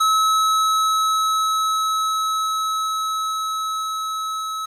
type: tone with level ramp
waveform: square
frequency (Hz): 1292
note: E6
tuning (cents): -35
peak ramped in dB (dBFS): -15 to -25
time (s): 0-4.66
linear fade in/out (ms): 10
effects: low-pass 10000 Hz 12 dB/octave + 8-bit